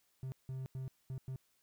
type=tone bursts at uneven times; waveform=triangle; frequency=131.3 Hz; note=C3; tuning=6 cents sharp; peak=-37 dBFS; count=5; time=0.23-0.32 / 0.49-0.66 / 0.75-0.88 / 1.1-1.18 / 1.28-1.36 s; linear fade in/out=0 ms; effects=white hiss -75 dBFS RMS until 1.62 s